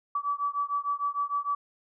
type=beating tone pair; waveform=sine; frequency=1146 / 1152.6 Hz; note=D6 / D6; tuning=-43 / -33 cents; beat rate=6.6 Hz; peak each=-30 dBFS; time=0.15-1.55 s; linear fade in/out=5 ms; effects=none